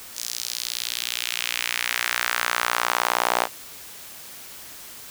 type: tone with high-pass filter sweep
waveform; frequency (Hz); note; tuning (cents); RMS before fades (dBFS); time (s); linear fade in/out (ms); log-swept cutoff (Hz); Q
sawtooth; 59.6; A#1; +39; -26; 0.14-3.48; 50; 5800 to 750; 1.7
effects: white hiss -41 dBFS RMS until 5.1 s